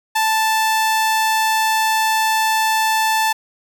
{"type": "tone", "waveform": "sawtooth", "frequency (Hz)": 880, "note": "A5", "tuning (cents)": 0, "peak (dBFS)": -11, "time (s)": [0.15, 3.33], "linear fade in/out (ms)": 10, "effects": []}